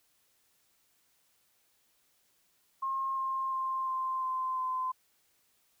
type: tone with pitch steps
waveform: sine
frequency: 1071 / 1062.4 / 1053.8 / 1045.3 / 1036.9 / 1028.6 Hz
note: C6 / C6 / C6 / C6 / C6 / C6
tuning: +40 / +26 / +12 / -2 / -16 / -30 cents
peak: -30 dBFS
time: 2.82-4.92 s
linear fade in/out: 10 ms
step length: 350 ms
effects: white hiss -71 dBFS RMS until 5.8 s